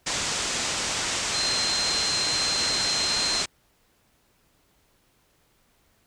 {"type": "low-pass noise", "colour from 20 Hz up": "white", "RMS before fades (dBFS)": -28, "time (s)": [0.06, 3.46], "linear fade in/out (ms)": 10, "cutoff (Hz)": 8000, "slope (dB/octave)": 48}
{"type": "tone", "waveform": "sine", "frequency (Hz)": 4140, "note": "C8", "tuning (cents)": -19, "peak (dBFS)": -25, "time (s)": [1.34, 3.42], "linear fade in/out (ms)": 5}
{"effects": ["pink hiss -65 dBFS RMS until 6.06 s"]}